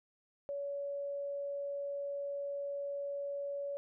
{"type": "tone", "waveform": "sine", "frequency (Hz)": 565, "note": "C#5", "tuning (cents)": 33, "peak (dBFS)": -36, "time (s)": [0.49, 3.77], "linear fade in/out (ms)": 0, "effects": []}